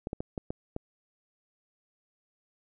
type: clicks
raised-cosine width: 2 ms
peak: -20 dBFS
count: 6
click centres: 0.071 / 0.131 / 0.205 / 0.378 / 0.505 / 0.764 s
effects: none